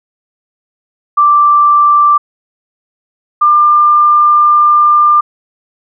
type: tone pair in turn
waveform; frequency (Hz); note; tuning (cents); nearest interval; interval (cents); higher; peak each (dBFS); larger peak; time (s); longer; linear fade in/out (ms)
sine; 1174.7 / 1195.9; D6 / D6; 0 / +31; unison; 31; second; -4; neither; 1.17-2.18 / 3.41-5.21; second; 10
effects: none